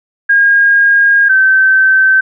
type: tone pair in turn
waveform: sine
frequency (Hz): 1625 / 1544.3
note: G#6 / G6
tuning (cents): -38 / -26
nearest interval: minor second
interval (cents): 88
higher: first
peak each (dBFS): -5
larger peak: neither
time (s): 0.29-1.29 / 1.29-2.21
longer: first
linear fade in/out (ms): 10
effects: none